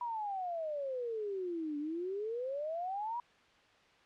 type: exponential two-way sweep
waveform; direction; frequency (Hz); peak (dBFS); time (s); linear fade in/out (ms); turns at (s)
sine; down then up; 980 to 288.1 to 980; -35; 0.01-3.2; 2; 1.78
effects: white hiss -64 dBFS RMS until 4.05 s + low-pass 3000 Hz 12 dB/octave